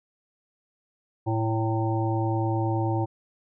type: harmonic tone with a mistuned harmonic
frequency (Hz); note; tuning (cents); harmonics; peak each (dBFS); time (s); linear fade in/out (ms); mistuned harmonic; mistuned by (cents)
111.3; A2; +20; 1 / 3 / 5 / 7 / 8; -25 / -28 / -35 / -32 / -34; 1.26-3.06; 20; 8; +38
effects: none